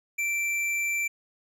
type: tone with hard clipping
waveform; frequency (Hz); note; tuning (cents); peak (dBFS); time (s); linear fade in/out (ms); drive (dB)
triangle; 2344; D7; -4; -27; 0.18-1.08; 10; 14
effects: none